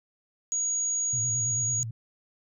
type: tone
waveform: sine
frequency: 6720 Hz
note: G#8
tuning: 19 cents sharp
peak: -25 dBFS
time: 0.52-1.83 s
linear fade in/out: 0 ms
type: tone with vibrato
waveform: sine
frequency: 118.6 Hz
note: A#2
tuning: 30 cents sharp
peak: -32 dBFS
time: 1.13-1.91 s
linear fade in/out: 5 ms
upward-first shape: square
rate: 9.1 Hz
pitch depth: 100 cents each way
effects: none